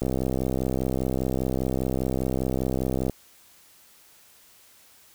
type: click train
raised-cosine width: 2 ms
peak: -13 dBFS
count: 201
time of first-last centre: 0.02-3.097 s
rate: 65 Hz
effects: white hiss -55 dBFS RMS until 5.14 s